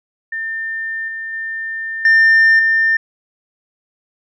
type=tone with level steps; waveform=sine; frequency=1800 Hz; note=A6; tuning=39 cents sharp; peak=-20 / -23 / -21 / -5 / -10 dBFS; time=0.32-2.97 s; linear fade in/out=5 ms; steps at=1.08 / 1.33 / 2.05 / 2.59 s; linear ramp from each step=2 ms; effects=tanh soft clip ceiling -6 dBFS